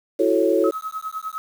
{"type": "chord", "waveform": "sine", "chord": "F# minor seventh", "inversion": "third", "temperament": "equal with one note detuned", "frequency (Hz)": [329.6, 370, 440, 551.8], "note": ["E4", "F#4", "A4", "C#5"], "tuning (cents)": [0, 0, 0, -8], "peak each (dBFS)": -21, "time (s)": [0.19, 0.71], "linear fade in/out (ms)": 10}
{"type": "tone with tremolo", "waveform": "sine", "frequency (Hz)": 1282, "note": "E6", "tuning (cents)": -49, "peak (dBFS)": -23, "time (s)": [0.64, 1.38], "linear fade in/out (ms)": 0, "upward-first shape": "triangle", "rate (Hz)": 9.9, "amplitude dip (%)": 100}
{"effects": ["7-bit"]}